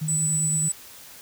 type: tone with tremolo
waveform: sine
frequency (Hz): 155.56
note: D#3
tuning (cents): 0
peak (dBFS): -24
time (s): 0.01-0.69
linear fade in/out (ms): 10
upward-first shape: sine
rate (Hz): 9.7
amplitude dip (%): 35
type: tone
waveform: sine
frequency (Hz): 7940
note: B8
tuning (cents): +8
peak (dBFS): -22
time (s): 0.08-0.72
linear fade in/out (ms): 5
effects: white hiss -45 dBFS RMS until 1.21 s